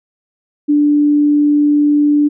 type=tone; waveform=sine; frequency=293.7 Hz; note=D4; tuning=in tune; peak=-8 dBFS; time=0.68-2.29 s; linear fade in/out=20 ms; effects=none